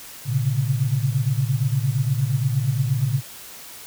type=tone cluster; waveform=sine; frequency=114.8 / 132.4 / 141 Hz; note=A#2 / C3 / C#3; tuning=-26 / +21 / +30 cents; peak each=-23 dBFS; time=0.25-3.22 s; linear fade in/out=50 ms; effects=white hiss -40 dBFS RMS until 3.86 s